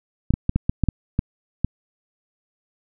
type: clicks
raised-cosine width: 5 ms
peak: -6 dBFS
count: 9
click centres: 0.306 / 0.339 / 0.494 / 0.56 / 0.695 / 0.837 / 0.887 / 1.191 / 1.646 s
effects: none